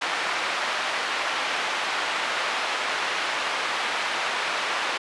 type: band-pass noise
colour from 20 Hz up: pink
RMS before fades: -27 dBFS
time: 0.01-4.98 s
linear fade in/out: 10 ms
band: 850 to 3200 Hz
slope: 12 dB/octave
effects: resampled to 24000 Hz